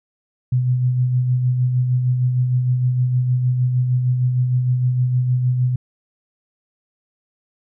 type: tone with tremolo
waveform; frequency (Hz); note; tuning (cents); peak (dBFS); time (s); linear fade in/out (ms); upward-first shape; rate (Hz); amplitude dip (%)
sine; 125.7; B2; +31; -13; 0.52-5.76; 5; sine; 6.5; 40
effects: none